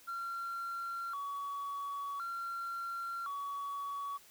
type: tone with vibrato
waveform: sine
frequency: 1244.5 Hz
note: D#6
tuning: in tune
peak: -35 dBFS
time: 0.07-4.18 s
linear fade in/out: 20 ms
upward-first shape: square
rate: 0.47 Hz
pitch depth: 170 cents each way
effects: tanh soft clip ceiling -35 dBFS + white hiss -60 dBFS RMS until 4.3 s